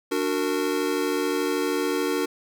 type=chord; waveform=square; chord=D augmented; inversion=none; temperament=just; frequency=293.7 / 367.1 / 458.9 Hz; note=D4 / F#4 / A#4; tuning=0 / -14 / -27 cents; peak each=-28 dBFS; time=0.11-2.26 s; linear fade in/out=10 ms; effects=none